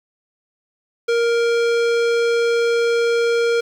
square tone, 467.7 Hz, A#4, 6 cents sharp, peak -16 dBFS, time 1.08-3.61 s, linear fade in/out 10 ms, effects low-pass 5000 Hz 12 dB/octave + 7-bit

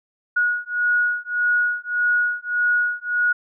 sine beating tone pair, 1452 / 1453.7 Hz, F#6 / F#6, -33 / -31 cents, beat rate 1.7 Hz, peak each -21 dBFS, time 0.36-3.33 s, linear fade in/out 10 ms, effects none

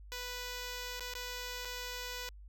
5% pulse tone with dropouts, 493.9 Hz, B4, in tune, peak -28 dBFS, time 0.12-2.29 s, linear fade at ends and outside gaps 0 ms, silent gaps 0.996-1.005 / 1.137-1.151 / 1.65-1.654 s, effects added 50 Hz sine -49 dBFS peak until 2.48 s

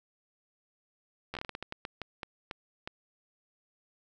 slowing click train, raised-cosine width 0.3 ms, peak -21 dBFS, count 15, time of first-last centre 1.34-2.875 s, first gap 12 ms, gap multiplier 1.3, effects none

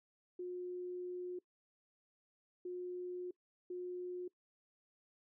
sine tone bursts at uneven times, 359.5 Hz, F#4, 50 cents flat, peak -40 dBFS, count 3, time 0.39-1.39 / 2.65-3.31 / 3.7-4.28 s, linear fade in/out 5 ms, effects noise-tail reverb RT60 0.1 s tail -22 dB re dry

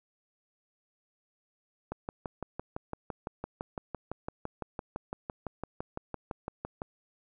click train, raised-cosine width 1 ms, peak -21 dBFS, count 30, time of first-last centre 1.92-6.819 s, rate 5.92 Hz, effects none

